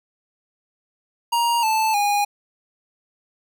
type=tone with pitch steps; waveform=square; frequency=941 / 878 / 819.2 Hz; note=A#5 / A5 / G#5; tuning=+16 / -4 / -24 cents; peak=-18 dBFS; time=1.32-2.25 s; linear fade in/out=10 ms; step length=310 ms; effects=none